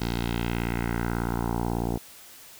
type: tone with low-pass filter sweep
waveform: 10% pulse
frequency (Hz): 58.27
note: A#1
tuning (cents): 0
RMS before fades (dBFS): -28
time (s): 0-1.98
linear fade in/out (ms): 10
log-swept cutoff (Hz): 4900 to 620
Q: 2
effects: white hiss -48 dBFS RMS until 2.59 s